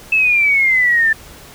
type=exponential sweep; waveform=sine; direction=down; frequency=2637 to 1760 Hz; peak=-10 dBFS; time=0.12-1.13 s; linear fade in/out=5 ms; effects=pink hiss -39 dBFS RMS until 1.54 s